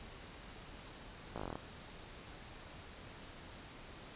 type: slowing click train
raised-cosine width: 1 ms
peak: -27 dBFS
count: 10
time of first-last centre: 1.36-1.555 s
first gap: 17 ms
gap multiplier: 1.06
effects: pink hiss -52 dBFS RMS until 4.15 s + resampled to 8000 Hz